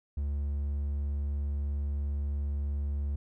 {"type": "tone", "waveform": "triangle", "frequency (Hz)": 71.5, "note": "D2", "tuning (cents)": -46, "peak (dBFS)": -27, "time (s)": [0.17, 3.16], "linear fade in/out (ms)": 5, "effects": []}